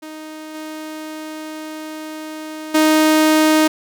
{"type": "tone with level steps", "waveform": "sawtooth", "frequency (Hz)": 311.1, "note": "D#4", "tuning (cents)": 0, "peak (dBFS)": [-27, -24, -7], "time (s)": [0.02, 3.68], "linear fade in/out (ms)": 10, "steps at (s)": [0.54, 2.74], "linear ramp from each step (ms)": 10, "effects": []}